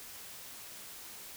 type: silence
effects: white hiss -48 dBFS RMS until 1.36 s